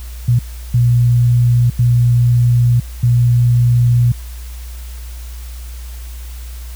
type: tone bursts at uneven times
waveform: sine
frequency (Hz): 120.7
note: B2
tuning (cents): -39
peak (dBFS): -8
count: 4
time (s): 0.28-0.39 / 0.74-1.7 / 1.79-2.8 / 3.03-4.12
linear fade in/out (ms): 5
effects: added 60 Hz sine -26 dBFS peak until 6.75 s + white hiss -40 dBFS RMS until 6.75 s